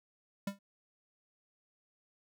square tone with exponential decay, 198.9 Hz, G3, 25 cents sharp, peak -31 dBFS, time 0.47-0.59 s, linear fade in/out 5 ms, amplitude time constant 25 ms, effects none

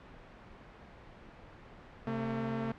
sawtooth tone pair together, 132.83 / 225.6 Hz, C3 / A3, +26 / +44 cents, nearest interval major sixth, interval 918 cents, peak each -34 / -30 dBFS, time 2.07-2.72 s, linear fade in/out 2 ms, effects pink hiss -52 dBFS RMS until 2.78 s + low-pass 2000 Hz 12 dB/octave

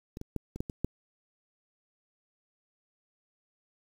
clicks, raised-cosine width 3 ms, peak -27 / -26 / -19 / -26 / -18 / -24 / -15 dBFS, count 7, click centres 0.171 / 0.214 / 0.363 / 0.56 / 0.605 / 0.698 / 0.846 s, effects 8-bit

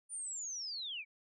sine linear sweep, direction down, 9397 to 2217 Hz, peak -39 dBFS, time 0.09-1.05 s, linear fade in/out 50 ms, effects none

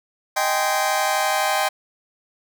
sawtooth chord, Ab major seventh, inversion second, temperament just, 623 / 778.7 / 830.6 / 1038.3 Hz, Eb5 / G5 / Ab5 / C6, +2 / -12 / 0 / -14 cents, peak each -21 / -18 / -23 / -22 dBFS, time 0.36-1.69 s, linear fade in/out 10 ms, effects none

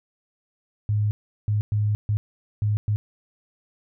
sine tone bursts at uneven times, 105 Hz, G#2, 19 cents sharp, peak -19 dBFS, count 6, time 0.89-1.11 / 1.48-1.61 / 1.72-1.95 / 2.09-2.17 / 2.62-2.77 / 2.88-2.96 s, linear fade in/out 0 ms, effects none

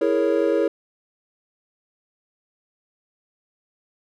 triangle chord, A# half-diminished seventh, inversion second, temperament equal, 329.6 / 415.3 / 466.2 / 554.4 Hz, E4 / G#4 / A#4 / C#5, 0 / 0 / 0 / 0 cents, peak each -21 dBFS, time 0.01-0.68 s, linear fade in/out 5 ms, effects none

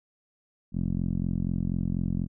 10% pulse tone with low-pass filter, 44.13 Hz, F1, 19 cents sharp, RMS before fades -28 dBFS, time 0.72-2.28 s, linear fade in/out 50 ms, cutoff 210 Hz, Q 1.9, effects none

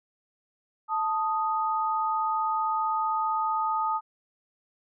sine tone pair together, 880 / 1244.5 Hz, A5 / D#6, 0 / 0 cents, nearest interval tritone, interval 600 cents, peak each -27 dBFS, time 0.88-4.01 s, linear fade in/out 50 ms, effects none

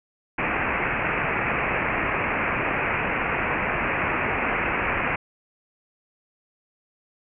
white low-pass noise, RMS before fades -25 dBFS, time 0.38-5.16 s, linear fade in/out 5 ms, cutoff 2600 Hz, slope 96 dB/octave, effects none

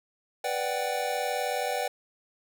square chord, G major seventh, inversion first, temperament equal with one note detuned, 493.9 / 587.3 / 745.1 / 784 Hz, B4 / D5 / F#5 / G5, 0 / 0 / +12 / 0 cents, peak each -34 dBFS, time 0.44-1.88 s, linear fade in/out 5 ms, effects none

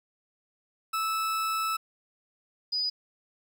40% pulse / sine tone pair in turn, 1310 / 4955 Hz, E6 / D#8, -11 / -8 cents, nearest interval octave + major seventh, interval 2303 cents, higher second, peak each -26 dBFS, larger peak neither, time 0.93-1.77 / 2.72-2.9 s, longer first, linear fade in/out 10 ms, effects 10-bit

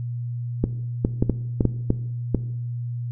clicks, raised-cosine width 3 ms, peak -5 dBFS, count 8, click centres 0.64 / 1.049 / 1.225 / 1.297 / 1.608 / 1.653 / 1.904 / 2.347 s, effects noise-tail reverb RT60 0.8 s tail -17 dB re dry + added 120 Hz sine -26 dBFS peak until 3.11 s

